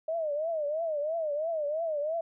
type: tone with vibrato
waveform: sine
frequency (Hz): 622.3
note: D#5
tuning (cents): 0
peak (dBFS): -28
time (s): 0.08-2.21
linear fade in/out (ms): 5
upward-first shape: triangle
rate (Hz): 3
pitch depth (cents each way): 160
effects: none